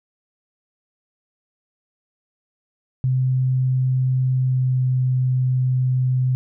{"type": "tone with pitch glide", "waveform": "sine", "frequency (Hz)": [129.2, 128.09], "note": ["C3", "C3"], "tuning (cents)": [-21, -36], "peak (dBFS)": -16, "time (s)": [3.04, 6.35], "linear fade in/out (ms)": 0, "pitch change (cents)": -15, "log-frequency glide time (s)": [4.34, 4.98], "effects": []}